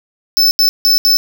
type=tone bursts at uneven times; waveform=square; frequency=5270 Hz; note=E8; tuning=1 cent flat; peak=-8 dBFS; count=4; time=0.37-0.51 / 0.59-0.69 / 0.85-0.98 / 1.05-1.17 s; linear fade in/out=0 ms; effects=none